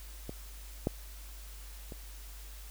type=clicks; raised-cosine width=2 ms; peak=-25 / -15 / -30 dBFS; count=3; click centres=0.294 / 0.871 / 1.922 s; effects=added 50 Hz sine -45 dBFS peak until 2.7 s + white hiss -53 dBFS RMS until 2.7 s